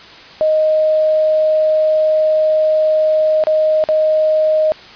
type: tone with dropouts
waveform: sine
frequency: 622.3 Hz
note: D#5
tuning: in tune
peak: -10 dBFS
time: 0.41-4.72 s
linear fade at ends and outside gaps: 0 ms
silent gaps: 3.438-3.47 / 3.839-3.888 s
effects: white hiss -37 dBFS RMS until 4.95 s + resampled to 11025 Hz